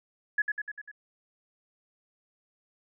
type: tone with echo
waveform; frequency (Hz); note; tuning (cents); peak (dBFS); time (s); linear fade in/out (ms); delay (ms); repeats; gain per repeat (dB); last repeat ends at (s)
sine; 1691; G#6; +31; -22; 0.38-0.42; 5; 99; 5; -4; 0.915
effects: none